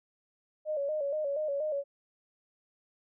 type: tone with vibrato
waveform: sine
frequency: 587.3 Hz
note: D5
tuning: in tune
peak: -29 dBFS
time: 0.65-1.84 s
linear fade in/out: 50 ms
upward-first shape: square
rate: 4.2 Hz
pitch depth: 78 cents each way
effects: none